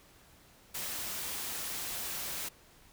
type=noise; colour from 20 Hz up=white; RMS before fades=-38 dBFS; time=0.74-2.49 s; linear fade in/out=10 ms; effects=pink hiss -60 dBFS RMS until 2.92 s